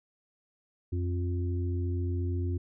harmonic tone, 88.6 Hz, F2, 25 cents sharp, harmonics 1 / 3 / 4, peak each -28 / -39 / -39 dBFS, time 0.92-2.58 s, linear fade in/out 10 ms, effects none

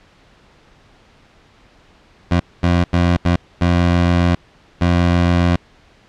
20% pulse tone bursts at uneven times, 87.31 Hz, F2, in tune, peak -7 dBFS, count 6, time 2.31-2.4 / 2.63-2.84 / 2.93-3.17 / 3.25-3.36 / 3.61-4.35 / 4.81-5.56 s, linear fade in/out 5 ms, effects pink hiss -50 dBFS RMS until 6.08 s + low-pass 4000 Hz 12 dB/octave

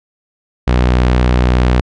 sawtooth tone, 61.74 Hz, B1, in tune, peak -5 dBFS, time 0.67-1.81 s, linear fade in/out 10 ms, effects low-pass 4000 Hz 12 dB/octave

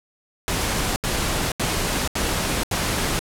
pink noise bursts, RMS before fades -23 dBFS, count 5, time 0.48-3.192 s, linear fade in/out 0 ms, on 480 ms, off 78 ms, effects low-pass 12000 Hz 12 dB/octave

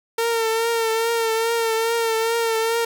sawtooth tone with vibrato, 455.3 Hz, A#4, 41 cents flat, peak -15 dBFS, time 0.18-2.85 s, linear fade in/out 5 ms, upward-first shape triangle, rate 2.4 Hz, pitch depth 44 cents each way, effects none

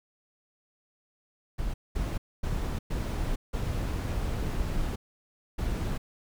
brown noise bursts at uneven times, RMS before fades -30 dBFS, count 6, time 1.58-1.74 / 1.95-2.18 / 2.43-2.79 / 2.9-3.36 / 3.53-4.96 / 5.58-5.98 s, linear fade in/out 10 ms, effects none

